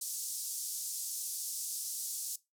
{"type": "band-pass noise", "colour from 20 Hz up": "white", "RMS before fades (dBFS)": -39, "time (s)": [0.01, 2.36], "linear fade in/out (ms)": 5, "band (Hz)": [5300, 12000], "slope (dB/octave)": 24, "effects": ["noise-tail reverb RT60 0.2 s tail -19 dB re dry"]}